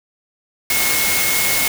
sine tone in noise, 2170 Hz, C#7, 37 cents flat, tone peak -21 dBFS, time 0.7-1.68 s, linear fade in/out 2 ms, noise white, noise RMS -18 dBFS, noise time 0.7-1.68 s, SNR -6 dB, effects none

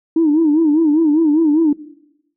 sine tone with vibrato, 311.1 Hz, D#4, in tune, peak -9 dBFS, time 0.16-1.73 s, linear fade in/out 5 ms, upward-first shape sine, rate 5 Hz, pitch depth 120 cents each way, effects noise-tail reverb RT60 0.9 s tail -19 dB re dry + tanh soft clip ceiling -6 dBFS

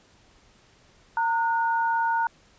sine tone pair together, 917.4 / 1454 Hz, A#5 / F#6, -28 / -31 cents, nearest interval minor sixth, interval 797 cents, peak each -22 / -28 dBFS, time 1.17-2.27 s, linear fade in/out 2 ms, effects pink hiss -58 dBFS RMS until 2.58 s + resampled to 16000 Hz

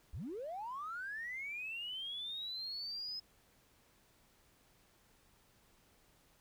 triangle linear sweep, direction up, 43.98 to 5120 Hz, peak -37 dBFS, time 0.13-3.2 s, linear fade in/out 10 ms, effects tanh soft clip ceiling -38 dBFS + pink hiss -69 dBFS RMS until 6.4 s

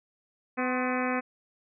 harmonic tone with a mistuned harmonic, 252.4 Hz, B3, 38 cents sharp, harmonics 1 / 2 / 3 / 4 / 5 / 6 / 7 / 8 / 9 / 10, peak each -30 / -33 / -35 / -36 / -37 / -38 / -38 / -39 / -40 / -40 dBFS, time 0.57-1.21 s, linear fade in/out 20 ms, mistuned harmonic 4, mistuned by +70 cents, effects none

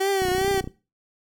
30% pulse tone with vibrato, 380 Hz, F#4, 46 cents sharp, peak -18 dBFS, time 0-0.61 s, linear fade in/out 10 ms, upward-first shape triangle, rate 2.5 Hz, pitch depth 85 cents each way
click train, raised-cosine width 3 ms, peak -19 dBFS, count 15, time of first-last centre 0.22-0.675 s, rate 30.8 Hz
effects noise-tail reverb RT60 0.3 s tail -18 dB re dry

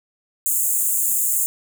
pink high-pass noise, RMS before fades -20 dBFS, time 0.46-1.46 s, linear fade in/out 0 ms, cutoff 6900 Hz, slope 96 dB/octave, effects none

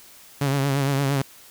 sawtooth tone with vibrato, 138.59 Hz, C#3, in tune, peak -16 dBFS, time 0.41-1.22 s, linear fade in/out 5 ms, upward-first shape triangle, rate 8.7 Hz, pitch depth 65 cents each way, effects white hiss -48 dBFS RMS until 1.5 s

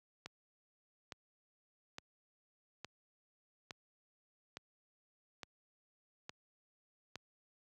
click train, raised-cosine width 0.2 ms, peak -27 dBFS, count 9, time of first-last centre 0.26-7.157 s, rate 1.16 Hz, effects high-pass 80 Hz 12 dB/octave

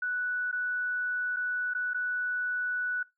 sine tone with dropouts, 1480 Hz, F#6, in tune, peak -28 dBFS, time 0.02-3.03 s, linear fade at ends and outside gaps 5 ms, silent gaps 0.515-0.526 / 1.363-1.367 / 1.737-1.748 / 1.935-1.944 s, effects noise-tail reverb RT60 0.2 s tail -21 dB re dry

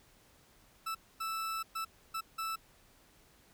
40% pulse tone bursts at uneven times, 1318.5 Hz, E6, in tune, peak -34 dBFS, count 5, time 0.86-0.95 / 1.2-1.63 / 1.75-1.85 / 2.14-2.21 / 2.38-2.56 s, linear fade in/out 10 ms, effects pink hiss -64 dBFS RMS until 3.53 s

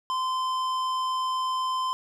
triangle tone with tanh clipping, 1032 Hz, C6, 24 cents flat, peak -27 dBFS, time 0.1-1.93 s, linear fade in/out 0 ms, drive 17 dB, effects none

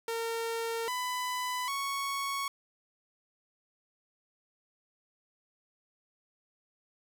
sawtooth tone with pitch steps, 458.2 / 999 / 1109 Hz, A#4 / B5 / C#6, -30 / +20 / 0 cents, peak -28 dBFS, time 0.08-2.48 s, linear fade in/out 2 ms, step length 800 ms, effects none

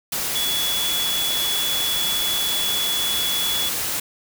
sine tone in noise, 3399 Hz, G#7, 39 cents sharp, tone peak -22 dBFS, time 0.35-3.69 s, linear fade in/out 5 ms, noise white, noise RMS -25 dBFS, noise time 0.12-4 s, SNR 0 dB, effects none

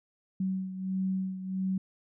sine beating tone pair, 188.6 / 190.1 Hz, F#3 / F#3, +33 / +47 cents, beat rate 1.5 Hz, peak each -30 / -36 dBFS, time 0.4-1.78 s, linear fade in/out 5 ms, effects none

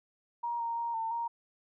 sine tone with pitch steps, 945 / 929 / 935 / 900 / 934 Hz, A#5 / A#5 / A#5 / A5 / A#5, +23 / -6 / +5 / +39 / +3 cents, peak -31 dBFS, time 0.43-1.28 s, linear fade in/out 10 ms, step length 170 ms, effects none

